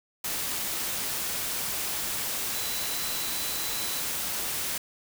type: tone in noise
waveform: sine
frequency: 3993 Hz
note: B7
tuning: 18 cents sharp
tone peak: -38 dBFS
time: 2.54-4 s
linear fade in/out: 5 ms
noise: white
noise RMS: -31 dBFS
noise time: 0.24-4.78 s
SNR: -10 dB
effects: none